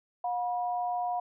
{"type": "tone pair together", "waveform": "sine", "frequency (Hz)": [717, 970.8], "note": ["F5", "B5"], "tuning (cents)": [45, -30], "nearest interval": "perfect fourth", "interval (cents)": 525, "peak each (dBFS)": [-29, -36], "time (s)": [0.24, 1.2], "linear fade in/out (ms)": 5, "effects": []}